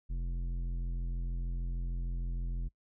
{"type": "tone with tanh clipping", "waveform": "sine", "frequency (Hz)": 43.23, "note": "F1", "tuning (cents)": -17, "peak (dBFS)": -34, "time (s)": [0.09, 2.69], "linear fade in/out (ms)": 20, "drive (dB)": 11, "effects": ["noise-tail reverb RT60 0.1 s tail -24 dB re dry"]}